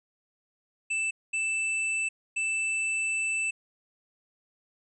square tone bursts at uneven times, 2646 Hz, E7, 6 cents sharp, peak -27 dBFS, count 3, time 0.9-1.11 / 1.33-2.09 / 2.36-3.51 s, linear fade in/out 10 ms, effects resampled to 24000 Hz

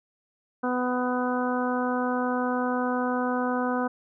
harmonic tone, 249.6 Hz, B3, 19 cents sharp, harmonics 1 / 2 / 3 / 4 / 5 / 6, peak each -27 / -30 / -32 / -33 / -34 / -35 dBFS, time 0.63-3.88 s, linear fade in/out 10 ms, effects none

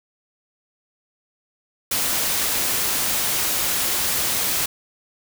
white noise, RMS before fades -22 dBFS, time 1.91-4.66 s, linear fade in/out 5 ms, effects none

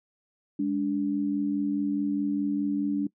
sine tone pair together, 204.7 / 289.5 Hz, G#3 / D4, -25 / -25 cents, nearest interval tritone, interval 600 cents, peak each -30 / -25 dBFS, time 0.59-3.07 s, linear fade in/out 5 ms, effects noise-tail reverb RT60 0.1 s tail -21 dB re dry

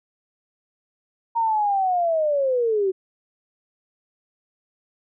sine linear sweep, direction down, 934 to 368.7 Hz, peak -18 dBFS, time 1.35-2.92 s, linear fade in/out 20 ms, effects none

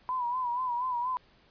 sine tone with vibrato, 989 Hz, B5, 2 cents sharp, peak -28 dBFS, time 0.09-1.17 s, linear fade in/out 0 ms, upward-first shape sine, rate 4.2 Hz, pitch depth 72 cents each way, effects pink hiss -62 dBFS RMS until 1.5 s + resampled to 11025 Hz

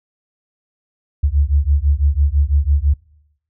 sine beating tone pair, 69 / 75 Hz, C#2 / D2, -7 / +37 cents, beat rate 6 Hz, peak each -15 dBFS, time 1.23-2.94 s, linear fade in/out 10 ms, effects noise-tail reverb RT60 0.9 s tail -24 dB re dry

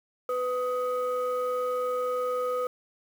sine tone pair together, 499.4 / 1254 Hz, B4 / D#6, +19 / +13 cents, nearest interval octave + major third, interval 1594 cents, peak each -26 / -30 dBFS, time 0.29-2.67 s, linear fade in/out 2 ms, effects tanh soft clip ceiling -21 dBFS + 8-bit

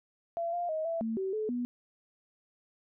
sine tone with pitch steps, 677 / 699 / 629 / 664 / 224.7 / 382.5 / 431.5 / 244.1 Hz, E5 / F5 / D#5 / E5 / A3 / G4 / A4 / B3, +46 / +1 / +19 / +12 / +37 / -42 / -34 / -20 cents, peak -30 dBFS, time 0.37-1.65 s, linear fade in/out 0 ms, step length 160 ms, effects none

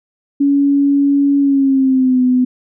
sine tone with pitch glide, 281.5 to 252.2 Hz, C#4 to B3, +27 to +36 cents, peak -9 dBFS, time 0.4-2.45 s, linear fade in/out 10 ms, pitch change -191 cents, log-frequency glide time 1.39-2.22 s, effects none

